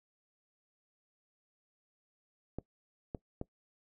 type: clicks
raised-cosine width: 2 ms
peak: -24 dBFS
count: 3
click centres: 2.586 / 3.148 / 3.414 s
effects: noise-tail reverb RT60 0.1 s tail -21 dB re dry